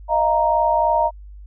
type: chord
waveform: sine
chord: Eb suspended second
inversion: none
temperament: equal with one note detuned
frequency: 622.3 / 685.7 / 932.3 Hz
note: Eb5 / F5 / Bb5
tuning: 0 / -32 / 0 cents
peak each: -20 / -21 / -17 dBFS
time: 0.08-1.11 s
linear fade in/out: 50 ms
effects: added 50 Hz sine -36 dBFS peak until 1.46 s